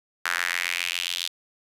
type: tone with high-pass filter sweep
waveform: sawtooth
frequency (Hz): 87.31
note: F2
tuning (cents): 0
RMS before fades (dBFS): -28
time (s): 0.25-1.28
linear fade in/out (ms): 5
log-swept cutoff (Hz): 1500 to 3600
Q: 3.1
effects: resampled to 32000 Hz + 8-bit